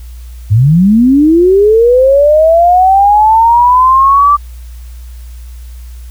sine linear sweep, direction up, 95.8 to 1174.7 Hz, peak -3 dBFS, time 0.5-4.37 s, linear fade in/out 20 ms, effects added 60 Hz sine -25 dBFS peak until 6.1 s + white hiss -44 dBFS RMS until 6.1 s

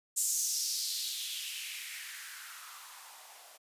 violet noise with band-pass filter sweep, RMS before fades -38 dBFS, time 0.16-3.58 s, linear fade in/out 20 ms, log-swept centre 7500 to 620 Hz, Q 3.1, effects resampled to 32000 Hz

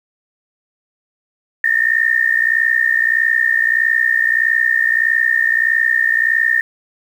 sine tone with amplitude modulation, 1821 Hz, A#6, 41 cents flat, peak -8 dBFS, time 1.64-6.61 s, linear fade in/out 2 ms, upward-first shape sine, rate 61.6 Hz, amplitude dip 85%, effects 7-bit

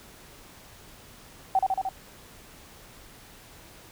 sine tone with echo, 765 Hz, G5, 42 cents flat, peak -18 dBFS, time 1.55-1.59 s, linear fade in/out 2 ms, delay 75 ms, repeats 4, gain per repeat -2 dB, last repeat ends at 1.89 s, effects pink hiss -50 dBFS RMS until 3.91 s

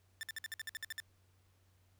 sawtooth tone bursts, 1780 Hz, A6, 20 cents sharp, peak -36 dBFS, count 11, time 0.21-1.001 s, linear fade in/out 0 ms, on 21 ms, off 56 ms, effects added 93 Hz sine -68 dBFS peak until 1.99 s + pink hiss -75 dBFS RMS until 1.99 s

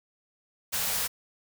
white band-stop noise, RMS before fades -29 dBFS, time 0.72-1.08 s, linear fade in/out 20 ms, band 230 to 430 Hz, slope 96 dB/octave, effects none

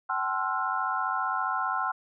sine tone cluster, 763 / 855 / 1049 / 1337 / 1432 Hz, G5 / A5 / C6 / E6 / F6, -47 / -50 / +4 / +24 / +43 cents, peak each -33 / -35 / -31 / -31 / -34 dBFS, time 0.09-1.92 s, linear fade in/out 10 ms, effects none

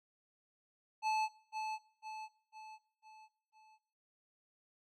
square tone with echo, 869 Hz, A5, 22 cents flat, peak -32 dBFS, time 1.02-1.29 s, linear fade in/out 50 ms, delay 500 ms, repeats 5, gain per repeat -6 dB, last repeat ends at 3.79 s, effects noise-tail reverb RT60 0.6 s tail -18 dB re dry + low-pass 5000 Hz 12 dB/octave

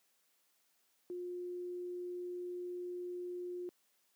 sine tone, 356.2 Hz, F4, 34 cents sharp, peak -39 dBFS, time 1.1-3.69 s, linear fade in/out 0 ms, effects white hiss -75 dBFS RMS until 4.15 s + high-pass 200 Hz 12 dB/octave

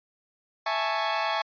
sawtooth chord, A major seventh, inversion second, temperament equal, 659.3 / 830.6 / 880 / 1108.7 Hz, E5 / G#5 / A5 / C#6, 0 / 0 / 0 / 0 cents, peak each -27 dBFS, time 0.66-1.42 s, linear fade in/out 5 ms, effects resampled to 11025 Hz

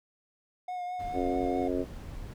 triangle tone with vibrato, 721 Hz, F#5, 45 cents flat, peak -31 dBFS, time 0.68-1.68 s, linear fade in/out 5 ms, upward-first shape triangle, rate 4.7 Hz, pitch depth 28 cents each way
brown noise, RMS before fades -41 dBFS, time 0.99-2.34 s, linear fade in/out 10 ms
harmonic tone, 90.2 Hz, F#2, 44 cents flat, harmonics 3 / 4 / 5 / 6 / 7, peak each -31 / -33 / -35 / -37 / -38 dBFS, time 1.13-1.86 s, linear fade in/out 50 ms
effects none

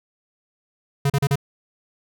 square tone bursts, 140 Hz, C#3, 18 cents sharp, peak -17 dBFS, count 4, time 1.05-1.357 s, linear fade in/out 5 ms, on 49 ms, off 37 ms, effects none

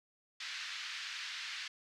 pink band-pass noise, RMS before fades -43 dBFS, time 0.4-1.68 s, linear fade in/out 5 ms, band 1600 to 5200 Hz, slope 24 dB/octave, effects none

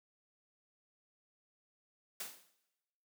white noise with exponential decay, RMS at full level -39 dBFS, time 2.2-2.51 s, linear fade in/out 5 ms, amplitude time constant 67 ms, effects noise-tail reverb RT60 1.0 s tail -17 dB re dry + high-pass 200 Hz 12 dB/octave

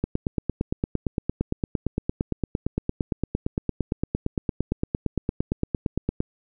click train, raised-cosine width 3 ms, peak -10 dBFS, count 55, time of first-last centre 0.04-6.204 s, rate 8.76 Hz, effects none

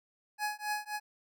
25% pulse tone with tremolo, 840 Hz, G#5, 19 cents sharp, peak -26 dBFS, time 0.38-1 s, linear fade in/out 50 ms, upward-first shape triangle, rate 3.7 Hz, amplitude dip 100%, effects none

